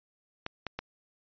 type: clicks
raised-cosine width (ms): 0.3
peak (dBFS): -18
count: 3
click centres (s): 0.464 / 0.667 / 0.79
effects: resampled to 11025 Hz